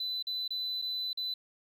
sine tone with dropouts, 4004 Hz, B7, 23 cents sharp, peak -30 dBFS, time 0-1.34 s, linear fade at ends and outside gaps 5 ms, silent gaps 0.226-0.269 / 0.479-0.505 / 0.817-0.822 / 1.131-1.173 s, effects tanh soft clip ceiling -30 dBFS + 11-bit

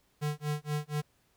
square tone with tremolo, 149.2 Hz, D3, 28 cents sharp, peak -29 dBFS, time 0.21-1.02 s, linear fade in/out 20 ms, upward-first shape sine, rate 4.2 Hz, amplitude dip 100%, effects pink hiss -70 dBFS RMS until 1.36 s

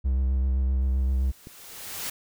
triangle tone with vibrato, 65.41 Hz, C2, in tune, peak -19 dBFS, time 0.04-1.32 s, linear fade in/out 20 ms, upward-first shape sine, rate 7.7 Hz, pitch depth 31 cents each way
white noise with exponential growth, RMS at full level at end -31 dBFS, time 0.81-2.1 s, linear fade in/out 5 ms, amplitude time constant 280 ms
click, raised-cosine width 3 ms, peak -28 dBFS, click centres 1.471 s
effects none

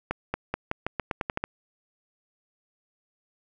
accelerating click train, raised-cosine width 0.5 ms, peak -12 dBFS, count 11, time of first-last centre 0.11-1.44 s, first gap 230 ms, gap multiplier 0.87, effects none

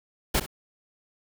pink noise with echo, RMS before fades -23 dBFS, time 0.34-0.4 s, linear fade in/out 10 ms, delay 64 ms, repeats 1, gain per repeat -13 dB, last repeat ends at 0.464 s, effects none

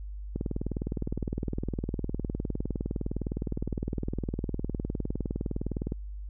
click train, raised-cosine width 3 ms, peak -18 dBFS, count 110, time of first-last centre 0.36-5.921 s, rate 19.6 Hz, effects added 50 Hz sine -36 dBFS peak until 6.29 s

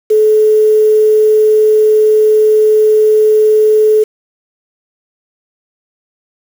sine tone with quantisation, 430.2 Hz, A4, 39 cents flat, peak -5 dBFS, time 0.1-4.04 s, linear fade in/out 10 ms, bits 5, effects none

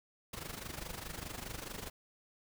pink noise with amplitude modulation, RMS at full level -41 dBFS, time 0.33-1.9 s, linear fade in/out 5 ms, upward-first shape sine, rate 24.8 Hz, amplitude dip 75%, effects none

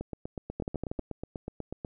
two click trains, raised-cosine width 2 ms, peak -22 / -19 dBFS, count 16 / 6, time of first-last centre 0.01-1.848 / 0.6-0.994 s, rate 8.16 / 12.7 Hz, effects none

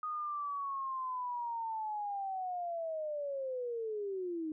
sine linear sweep, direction down, 1244.5 to 305.5 Hz, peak -35 dBFS, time 0.03-4.52 s, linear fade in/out 2 ms, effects none

